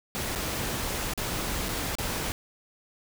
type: noise with dropouts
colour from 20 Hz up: pink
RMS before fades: -31 dBFS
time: 0.15-2.32 s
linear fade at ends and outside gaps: 0 ms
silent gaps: 0.351-0.358 / 1.136-1.176 / 1.685-1.69 / 1.953-1.985 s
effects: none